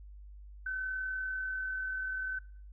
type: tone with amplitude modulation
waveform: sine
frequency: 1523 Hz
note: F#6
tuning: 50 cents sharp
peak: -32 dBFS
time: 0.66-2.39 s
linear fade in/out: 5 ms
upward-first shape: sine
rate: 40.4 Hz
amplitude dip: 30%
effects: noise-tail reverb RT60 0.5 s tail -20 dB re dry + added 50 Hz sine -47 dBFS peak until 2.72 s